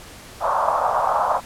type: band-pass noise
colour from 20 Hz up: white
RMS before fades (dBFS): -20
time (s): 0.4-1.41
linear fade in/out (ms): 50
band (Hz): 570 to 1200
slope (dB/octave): 48
effects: pink hiss -41 dBFS RMS until 1.45 s + low-pass 12000 Hz 12 dB/octave